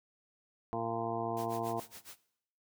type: harmonic tone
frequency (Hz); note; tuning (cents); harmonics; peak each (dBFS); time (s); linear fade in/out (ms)
114.8; A#2; -26; 1 / 2 / 3 / 4 / 6 / 7 / 8 / 9; -44 / -42 / -41 / -40 / -38 / -44 / -43 / -43; 0.73-1.8; 0
type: noise with tremolo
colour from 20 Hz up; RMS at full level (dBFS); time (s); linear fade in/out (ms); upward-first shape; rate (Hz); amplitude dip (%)
white; -48; 1.37-2.17; 0; sine; 7.2; 100
effects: noise-tail reverb RT60 0.7 s tail -18 dB re dry